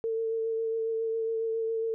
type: tone with vibrato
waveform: sine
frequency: 450.2 Hz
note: A4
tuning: 40 cents sharp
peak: -27 dBFS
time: 0.04-1.94 s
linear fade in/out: 0 ms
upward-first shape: sine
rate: 7.3 Hz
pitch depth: 17 cents each way
effects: none